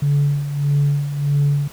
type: tone with tremolo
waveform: sine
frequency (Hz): 143.5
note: D3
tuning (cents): -40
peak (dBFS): -11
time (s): 0.02-1.68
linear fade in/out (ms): 5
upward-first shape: sine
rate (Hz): 1.6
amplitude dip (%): 70
effects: tanh soft clip ceiling -10 dBFS + pink hiss -42 dBFS RMS until 1.72 s